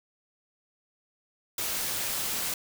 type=noise; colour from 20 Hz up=white; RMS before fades=-31 dBFS; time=1.58-2.54 s; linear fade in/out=2 ms; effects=none